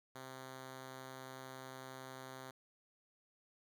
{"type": "tone", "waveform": "5% pulse", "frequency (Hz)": 131.1, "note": "C3", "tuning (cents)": 4, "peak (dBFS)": -37, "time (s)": [0.15, 2.51], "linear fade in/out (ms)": 5, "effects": []}